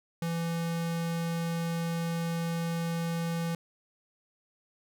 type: tone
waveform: square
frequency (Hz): 167.4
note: E3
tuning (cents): +27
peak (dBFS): -30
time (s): 0.22-3.55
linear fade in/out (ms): 2
effects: none